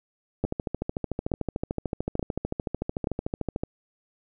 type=two click trains; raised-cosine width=2 ms; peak=-12 / -14 dBFS; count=4 / 44; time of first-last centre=0.44-3.072 / 0.45-3.635 s; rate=1.14 / 13.5 Hz; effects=none